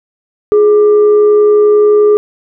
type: tone with frequency modulation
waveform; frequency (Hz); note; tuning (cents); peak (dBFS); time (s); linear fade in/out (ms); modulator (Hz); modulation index
sine; 419.2; G#4; +16; -4; 0.52-2.17; 0; 767; 0.23
effects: none